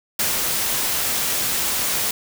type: noise with ADSR envelope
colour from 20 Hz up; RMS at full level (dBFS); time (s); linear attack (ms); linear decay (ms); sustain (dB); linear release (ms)
white; -20; 0.19-2.11; 5; 130; -2; 3
effects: none